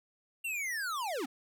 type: linear sweep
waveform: square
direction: down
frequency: 2794 to 228.8 Hz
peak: -34 dBFS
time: 0.44-1.26 s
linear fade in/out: 10 ms
effects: none